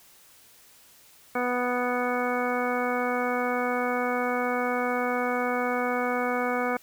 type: harmonic tone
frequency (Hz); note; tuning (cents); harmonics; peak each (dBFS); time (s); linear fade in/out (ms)
246.9; B3; 0; 1 / 2 / 3 / 4 / 5 / 6 / 7 / 9; -31 / -29 / -31 / -36 / -33 / -34 / -40 / -35; 1.35-6.77; 5
effects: white hiss -55 dBFS RMS until 6.82 s